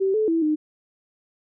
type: tone with pitch steps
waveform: sine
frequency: 385.7 / 433.1 / 328.8 / 306.1 Hz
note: G4 / A4 / E4 / D#4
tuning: -28 / -27 / -4 / -28 cents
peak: -18 dBFS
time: 0-0.56 s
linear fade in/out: 20 ms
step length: 140 ms
effects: none